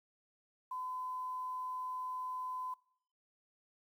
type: tone with quantisation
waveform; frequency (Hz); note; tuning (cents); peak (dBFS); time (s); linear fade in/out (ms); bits
sine; 1015; B5; +47; -38; 0.71-2.74; 5; 11
effects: noise-tail reverb RT60 0.6 s tail -21 dB re dry